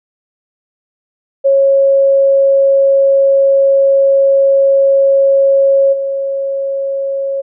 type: tone with level steps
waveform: sine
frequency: 548 Hz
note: C#5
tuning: 20 cents flat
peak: -6 / -14 dBFS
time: 1.44-7.42 s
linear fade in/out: 20 ms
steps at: 5.92 s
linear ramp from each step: 20 ms
effects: none